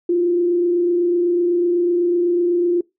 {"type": "tone with frequency modulation", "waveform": "sine", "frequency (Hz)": 349.2, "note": "F4", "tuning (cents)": 0, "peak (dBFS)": -14, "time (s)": [0.09, 2.81], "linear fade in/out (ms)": 5, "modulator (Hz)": 28, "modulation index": 0.31, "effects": ["noise-tail reverb RT60 0.2 s tail -23 dB re dry"]}